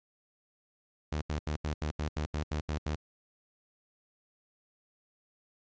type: tone bursts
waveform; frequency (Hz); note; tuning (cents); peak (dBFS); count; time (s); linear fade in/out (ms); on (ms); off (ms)
sawtooth; 75.8; D#2; -45; -27; 11; 1.12-2.957; 5; 97; 77
effects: resampled to 16000 Hz + 11-bit